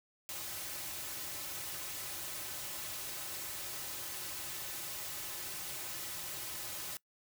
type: noise with comb filter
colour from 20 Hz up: white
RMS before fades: -42 dBFS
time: 0.29-6.97 s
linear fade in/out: 0 ms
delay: 4.3 ms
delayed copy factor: -0.65
effects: noise-tail reverb RT60 0.1 s tail -22 dB re dry